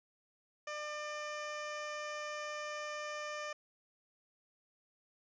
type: tone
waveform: 15% pulse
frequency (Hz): 599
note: D5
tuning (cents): +34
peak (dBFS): -33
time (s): 0.67-3.53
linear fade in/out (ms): 5
effects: resampled to 16000 Hz